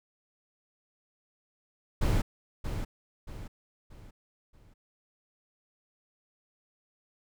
brown noise with echo, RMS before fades -25 dBFS, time 2.01-2.22 s, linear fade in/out 10 ms, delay 630 ms, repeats 4, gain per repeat -8 dB, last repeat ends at 4.74 s, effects none

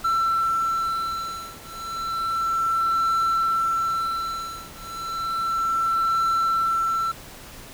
triangle beating tone pair, 1341 / 1341.32 Hz, E6 / E6, +29 / +30 cents, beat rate 0.32 Hz, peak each -23 / -23 dBFS, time 0.04-7.12 s, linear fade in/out 10 ms, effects pink hiss -42 dBFS RMS until 7.73 s

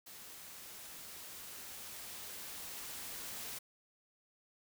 white noise with level ramp, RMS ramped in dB -52 to -44 dBFS, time 0.06-3.59 s, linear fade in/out 10 ms, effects none

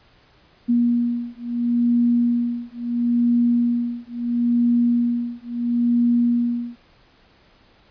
sine beating tone pair, 238.3 / 239.04 Hz, A#3 / A#3, +38 / +44 cents, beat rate 0.74 Hz, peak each -20 / -20 dBFS, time 0.68-6.77 s, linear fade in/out 20 ms, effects pink hiss -55 dBFS RMS until 7.9 s + resampled to 11025 Hz

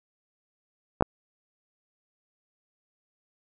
clicks, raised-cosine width 1 ms, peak -6 dBFS, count 2, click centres 1.009 / 1.024 s, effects none

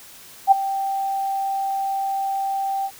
sine tone with ADSR envelope, 782 Hz, G5, 4 cents flat, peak -6 dBFS, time 0.47-2.91 s, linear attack 46 ms, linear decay 13 ms, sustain -15 dB, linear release 61 ms, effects white hiss -44 dBFS RMS until 2.99 s

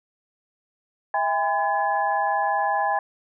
sine tone cluster, 649 / 810 / 1015 / 1704 Hz, E5 / G#5 / B5 / G#6, -27 / -43 / +47 / +44 cents, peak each -29 / -22 / -27 / -29 dBFS, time 1.14-2.99 s, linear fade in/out 2 ms, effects none

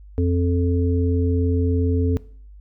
harmonic tone, 87.31 Hz, F2, in tune, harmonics 1 / 3 / 5, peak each -18 / -23 / -25 dBFS, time 0.18-2.17 s, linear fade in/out 0 ms, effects noise-tail reverb RT60 0.5 s tail -20 dB re dry + added 50 Hz sine -40 dBFS peak until 2.6 s

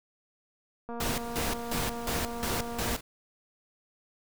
click train, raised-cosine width 1 ms, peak -26 dBFS, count 485, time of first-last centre 0.89-2.95 s, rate 235 Hz
pink noise with tremolo, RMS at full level -31 dBFS, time 1-3.01 s, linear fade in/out 5 ms, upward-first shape square, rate 2.8 Hz, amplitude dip 80%
effects none

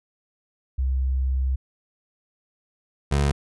sine / 25% pulse tone pair in turn, 65.41 / 70.94 Hz, C2 / C#2, 0 / +41 cents, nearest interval minor second, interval 141 cents, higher second, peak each -20 / -15 dBFS, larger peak second, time 0.78-1.56 / 3.11-3.32 s, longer first, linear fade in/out 10 ms, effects resampled to 24000 Hz

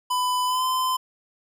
square tone with pitch glide, 1000 to 1025.7 Hz, B5 to C6, +21 to -35 cents, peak -22 dBFS, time 0.1-0.97 s, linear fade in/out 10 ms, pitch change +44 cents, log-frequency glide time 0.46-0.64 s, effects none

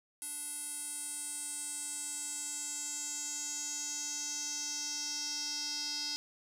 square tone with band-pass filter sweep, 293.7 Hz, D4, in tune, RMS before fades -39 dBFS, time 0.22-6.16 s, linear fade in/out 0 ms, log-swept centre 10000 to 5100 Hz, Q 6, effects none

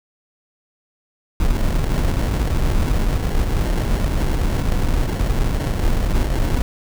brown noise with sample-and-hold, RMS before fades -18 dBFS, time 1.4-6.62 s, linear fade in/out 2 ms, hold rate 1225 Hz, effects none

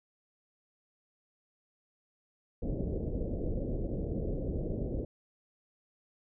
pink low-pass noise, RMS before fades -34 dBFS, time 2.62-5.05 s, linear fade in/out 5 ms, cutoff 570 Hz, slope 48 dB/octave, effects none

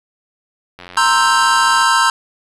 click train, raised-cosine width 0.3 ms, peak -18 dBFS, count 94, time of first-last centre 0.79-1.828 s, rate 89.6 Hz
square chord, C dominant seventh, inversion third, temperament equal, 932.3 / 1046.5 / 1318.5 / 1568 Hz, Bb5 / C6 / E6 / G6, 0 / 0 / 0 / 0 cents, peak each -17 dBFS, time 0.97-2.1 s, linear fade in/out 2 ms
effects resampled to 24000 Hz + 7-bit

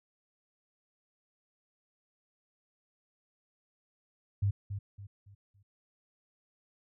sine tone with echo, 100 Hz, G2, 35 cents sharp, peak -25 dBFS, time 4.42-4.51 s, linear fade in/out 10 ms, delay 280 ms, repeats 4, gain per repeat -9 dB, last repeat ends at 5.63 s, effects none

